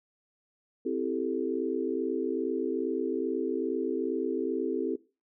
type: chord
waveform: sine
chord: A minor seventh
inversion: first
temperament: equal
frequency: 261.6 / 329.6 / 392 / 440 Hz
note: C4 / E4 / G4 / A4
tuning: 0 / 0 / 0 / 0 cents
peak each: -33 dBFS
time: 0.85-4.96 s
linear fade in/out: 10 ms
effects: noise-tail reverb RT60 0.3 s tail -18 dB re dry